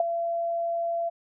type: tone with ADSR envelope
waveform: sine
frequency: 678 Hz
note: E5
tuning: 49 cents sharp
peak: -16 dBFS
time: 0-1.1 s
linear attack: 3 ms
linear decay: 15 ms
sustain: -9 dB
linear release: 19 ms
effects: none